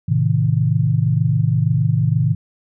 sine chord, A diminished, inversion none, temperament just, 110 / 132 / 158.4 Hz, A2 / C3 / Eb3, 0 / +16 / +31 cents, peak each -18 / -18 / -18 dBFS, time 0.08-2.35 s, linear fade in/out 10 ms, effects none

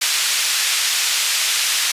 pink band-pass noise, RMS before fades -19 dBFS, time 0.01-1.92 s, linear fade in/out 10 ms, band 2500 to 9300 Hz, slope 12 dB/octave, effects resampled to 32000 Hz

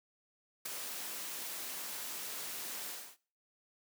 white noise with ADSR envelope, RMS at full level -37 dBFS, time 0.65-3.17 s, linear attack 9 ms, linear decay 6 ms, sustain -5 dB, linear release 290 ms, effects noise-tail reverb RT60 0.4 s tail -20 dB re dry + high-pass 200 Hz 12 dB/octave

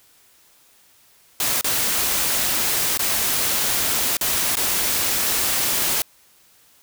white noise with dropouts, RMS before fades -21 dBFS, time 1.4-6.02 s, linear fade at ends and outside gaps 1 ms, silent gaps 1.611-1.644 / 2.974-2.993 / 4.169-4.211 / 4.555-4.569 s, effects white hiss -55 dBFS RMS until 6.82 s

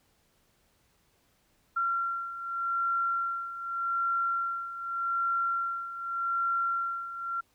sine beating tone pair, 1370 / 1370.84 Hz, F6 / F6, -34 / -33 cents, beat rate 0.84 Hz, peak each -34 / -29 dBFS, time 1.76-7.41 s, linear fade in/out 10 ms, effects pink hiss -69 dBFS RMS until 7.54 s

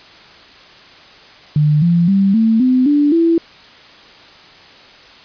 sine tone with pitch steps, 150 / 171.31 / 195.65 / 223.5 / 255.2 / 291.5 / 332.9 Hz, D3 / F3 / G3 / A3 / C4 / D4 / E4, +37 / -33 / -3 / +27 / -43 / -13 / +17 cents, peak -9 dBFS, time 1.56-3.38 s, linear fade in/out 2 ms, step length 260 ms, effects white hiss -41 dBFS RMS until 5.24 s + resampled to 11025 Hz

